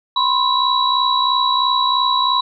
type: tone cluster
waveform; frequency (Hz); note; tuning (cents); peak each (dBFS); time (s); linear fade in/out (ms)
sine; 998 / 1061 / 3910; B5 / C6 / B7; +18 / +24 / -18; -18; 0.16-2.41; 5
effects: none